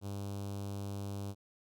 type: tone with notch filter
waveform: sawtooth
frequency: 100 Hz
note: G2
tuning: 35 cents sharp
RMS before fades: -40 dBFS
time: 0.01-1.35 s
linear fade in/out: 50 ms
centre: 1900 Hz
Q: 0.71
effects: none